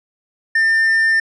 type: tone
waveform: triangle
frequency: 1798 Hz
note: A6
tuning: 37 cents sharp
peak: -10 dBFS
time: 0.55-1.2 s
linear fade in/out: 5 ms
effects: resampled to 22050 Hz